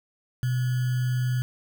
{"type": "tone with sample-and-hold", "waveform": "sine", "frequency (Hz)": 125.5, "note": "B2", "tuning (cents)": 28, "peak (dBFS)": -22, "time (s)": [0.43, 1.42], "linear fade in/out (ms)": 0, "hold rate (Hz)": 1575, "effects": []}